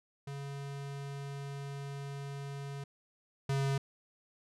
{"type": "tone pair in turn", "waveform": "square", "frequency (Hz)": [140, 137.52], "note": ["C#3", "C#3"], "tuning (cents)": [18, -13], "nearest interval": "unison", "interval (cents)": 31, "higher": "first", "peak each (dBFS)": [-40, -30], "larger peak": "second", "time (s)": [[0.27, 2.84], [3.49, 3.78]], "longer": "first", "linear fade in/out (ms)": 5, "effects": ["low-pass 9000 Hz 12 dB/octave"]}